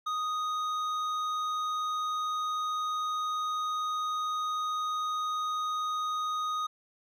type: tone with hard clipping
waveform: sine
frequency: 1244.5 Hz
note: D#6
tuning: in tune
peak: -31 dBFS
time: 0.06-6.67 s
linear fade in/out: 10 ms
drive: 8 dB
effects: none